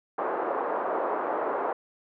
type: band-pass noise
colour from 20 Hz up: pink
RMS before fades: -29 dBFS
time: 0.18-1.73 s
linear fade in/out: 5 ms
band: 390 to 1200 Hz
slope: 24 dB/octave
effects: none